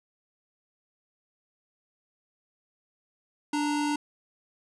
square tone pair together, 293.6 / 930 Hz, D4 / A#5, 0 / -4 cents, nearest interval octave + minor sixth, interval 1996 cents, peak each -27 / -33 dBFS, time 3.53-3.96 s, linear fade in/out 5 ms, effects resampled to 24000 Hz

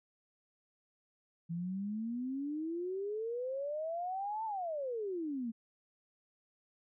sine exponential two-way sweep, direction up then down, 164.4 to 902 to 220 Hz, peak -35 dBFS, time 1.49-5.52 s, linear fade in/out 20 ms, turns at 4.45 s, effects none

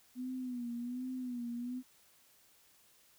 sine tone with vibrato, 246.9 Hz, B3, in tune, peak -37 dBFS, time 0.15-1.83 s, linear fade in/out 50 ms, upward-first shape sine, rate 1.3 Hz, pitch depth 72 cents each way, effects white hiss -66 dBFS RMS until 3.18 s

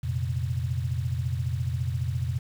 sine chord, F suspended fourth, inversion none, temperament just, 87.31 / 116.41 / 130.96 Hz, F2 / Bb2 / C3, 0 / -2 / +2 cents, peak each -30 dBFS, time 0.03-2.39 s, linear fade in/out 10 ms, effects 8-bit

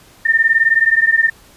sine beating tone pair, 1800 / 1819 Hz, A6 / A#6, +39 / -43 cents, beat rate 19 Hz, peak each -13 dBFS, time 0.25-1.3 s, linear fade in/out 10 ms, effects pink hiss -46 dBFS RMS until 1.56 s + resampled to 32000 Hz

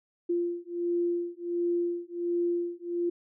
sine beating tone pair, 346 / 347.4 Hz, F4 / F4, -16 / -9 cents, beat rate 1.4 Hz, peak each -30 dBFS, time 0.29-3.1 s, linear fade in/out 10 ms, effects none

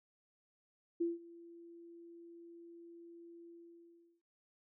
sine tone with ADSR envelope, 339.4 Hz, F4, 49 cents flat, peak -30 dBFS, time 1-4.22 s, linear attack 13 ms, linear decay 170 ms, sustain -22 dB, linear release 740 ms, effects none

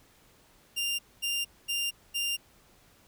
sawtooth tone bursts, 2794 Hz, F7, in tune, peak -25 dBFS, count 4, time 0.76-2.37 s, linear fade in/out 20 ms, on 230 ms, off 230 ms, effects pink hiss -61 dBFS RMS until 3.07 s

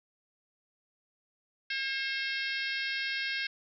harmonic tone with a mistuned harmonic, 538 Hz, C5, 48 cents sharp, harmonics 3 / 4 / 5 / 6 / 7 / 8 / 9 / 10, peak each -35 / -37 / -39 / -41 / -42 / -43 / -44 / -45 dBFS, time 1.7-3.47 s, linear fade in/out 5 ms, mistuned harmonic 5, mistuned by -17 cents, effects none

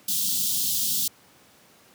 white band-stop noise, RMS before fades -25 dBFS, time 0.08-1.08 s, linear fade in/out 5 ms, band 250 to 3200 Hz, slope 48 dB/octave, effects pink hiss -55 dBFS RMS until 1.94 s + high-pass 150 Hz 12 dB/octave

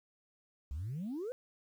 sine exponential sweep, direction up, 64 to 525 Hz, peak -35 dBFS, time 0.71-1.32 s, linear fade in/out 0 ms, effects tanh soft clip ceiling -34 dBFS + 11-bit

